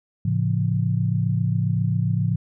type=chord; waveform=sine; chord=A augmented; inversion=none; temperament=just; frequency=110 / 137.5 / 171.88 Hz; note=A2 / C#3 / E#3; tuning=0 / -14 / -27 cents; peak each=-22 / -24 / -24 dBFS; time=0.25-2.36 s; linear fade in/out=5 ms; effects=none